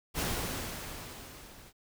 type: noise with level ramp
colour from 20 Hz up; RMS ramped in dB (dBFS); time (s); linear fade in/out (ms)
pink; -31 to -54; 0.14-1.73; 50
effects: none